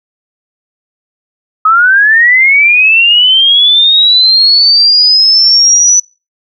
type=linear sweep; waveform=sine; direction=up; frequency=1257 to 5980 Hz; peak=-3 dBFS; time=1.65-6 s; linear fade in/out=5 ms; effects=noise-tail reverb RT60 0.3 s tail -24 dB re dry